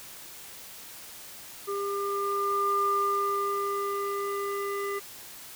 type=tone with low-pass filter sweep; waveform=square; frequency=400.2 Hz; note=G4; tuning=36 cents sharp; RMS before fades=-29 dBFS; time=1.67-5 s; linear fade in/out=20 ms; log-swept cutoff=1000 to 1700 Hz; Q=7.3; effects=white hiss -45 dBFS RMS until 5.55 s